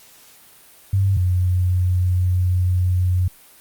sine tone pair in turn, 97.3 / 90.62 Hz, G2 / F#2, -12 / -36 cents, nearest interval minor second, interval 124 cents, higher first, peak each -14 / -15 dBFS, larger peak first, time 0.93-1.17 / 1.17-3.28 s, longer second, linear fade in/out 5 ms, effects white hiss -48 dBFS RMS until 3.6 s + Opus 48 kbps

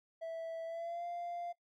triangle tone with pitch glide, 657 to 695.3 Hz, E5 to F5, -6 to -8 cents, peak -36 dBFS, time 0.21-1.53 s, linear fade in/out 20 ms, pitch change +98 cents, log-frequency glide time 0.65-1.05 s, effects noise-tail reverb RT60 0.1 s tail -20 dB re dry + tanh soft clip ceiling -33 dBFS

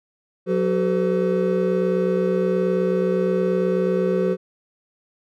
triangle tone cluster, 182.5 / 378.8 / 437.7 / 506 Hz, F#3 / F#4 / A4 / B4, -24 / +41 / -9 / +42 cents, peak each -21 / -20 / -24 / -22 dBFS, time 0.46-4.37 s, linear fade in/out 50 ms, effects none

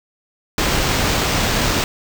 pink noise with sample-and-hold, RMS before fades -18 dBFS, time 0.58-1.84 s, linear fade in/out 2 ms, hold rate 11025 Hz, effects none

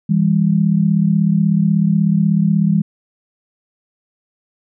sine tone pair together, 164.45 / 200.8 Hz, E3 / G3, -4 / +42 cents, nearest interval minor third, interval 346 cents, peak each -14 dBFS, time 0.09-2.82 s, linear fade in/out 10 ms, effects none

